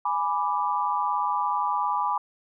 sine chord, G# diminished, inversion none, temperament equal, 830.6 / 987.8 / 1174.7 Hz, G#5 / B5 / D6, 0 / 0 / 0 cents, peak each -28 / -26 / -28 dBFS, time 0.05-2.18 s, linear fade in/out 5 ms, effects none

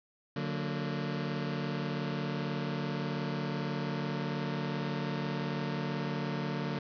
sawtooth chord, D augmented, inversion none, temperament just, 146.83 / 183.54 / 229.4 Hz, D3 / F#3 / A#3, 0 / -14 / -28 cents, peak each -31 / -34 / -34 dBFS, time 0.36-6.79 s, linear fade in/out 5 ms, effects resampled to 11025 Hz + 9-bit

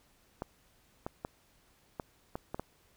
clicks, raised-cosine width 1 ms, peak -22 dBFS, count 7, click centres 0.421 / 1.065 / 1.249 / 1.998 / 2.355 / 2.545 / 2.596 s, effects pink hiss -67 dBFS RMS until 2.96 s

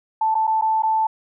sine tone with dropouts, 880 Hz, A5, in tune, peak -16 dBFS, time 0.21-1.07 s, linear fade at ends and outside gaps 5 ms, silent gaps 0.345-0.351 / 0.47-0.475 / 0.613-0.621 / 0.823-0.833 s, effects none

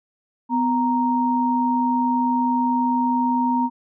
sine tone pair together, 250.5 / 932.3 Hz, B3 / A#5, +25 / 0 cents, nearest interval octave + major seventh, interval 2275 cents, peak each -20 dBFS, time 0.49-3.7 s, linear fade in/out 50 ms, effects none

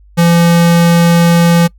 square tone, 170.2 Hz, F3, 44 cents flat, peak -6 dBFS, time 0.17-1.68 s, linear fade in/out 20 ms, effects noise-tail reverb RT60 0.1 s tail -25 dB re dry + added 50 Hz sine -39 dBFS peak until 1.78 s

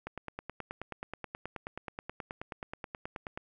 click train, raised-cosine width 0.5 ms, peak -23 dBFS, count 32, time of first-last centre 0.07-3.375 s, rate 9.38 Hz, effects none

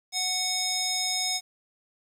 square tone with band-pass filter, 739 Hz, F#5, 2 cents flat, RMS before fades -28 dBFS, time 0.12-1.41 s, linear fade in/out 50 ms, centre 5700 Hz, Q 2.1, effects 9-bit

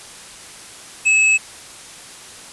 square tone, 2591 Hz, E7, 30 cents flat, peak -12 dBFS, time 1.05-1.38 s, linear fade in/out 20 ms, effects white hiss -38 dBFS RMS until 2.52 s + resampled to 24000 Hz

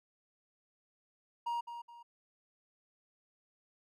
triangle tone with echo, 944 Hz, A#5, 22 cents sharp, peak -31 dBFS, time 1.46-1.61 s, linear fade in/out 10 ms, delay 210 ms, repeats 2, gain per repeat -9 dB, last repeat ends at 2.03 s, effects none

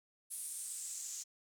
white noise with band-pass filter sweep, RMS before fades -44 dBFS, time 0.3-1.24 s, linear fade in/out 20 ms, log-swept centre 10000 to 6600 Hz, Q 4.6, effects none

